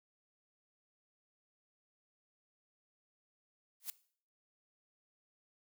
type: noise with exponential growth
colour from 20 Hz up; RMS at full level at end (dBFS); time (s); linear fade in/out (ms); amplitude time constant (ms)
blue; -35; 3.8-3.9; 1; 20
effects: noise-tail reverb RT60 0.5 s tail -19 dB re dry